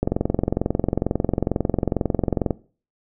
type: click train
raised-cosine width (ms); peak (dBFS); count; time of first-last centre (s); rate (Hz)
2; -6; 56; 0.03-2.507; 22.2
effects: noise-tail reverb RT60 0.4 s tail -20 dB re dry